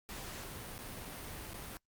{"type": "noise with dropouts", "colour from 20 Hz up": "pink", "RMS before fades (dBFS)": -45, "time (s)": [0.09, 1.77], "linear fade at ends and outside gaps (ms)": 0, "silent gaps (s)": [[0.78, 0.789], [1.051, 1.055], [1.534, 1.542]], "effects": ["noise-tail reverb RT60 0.1 s tail -26 dB re dry", "Opus 48 kbps"]}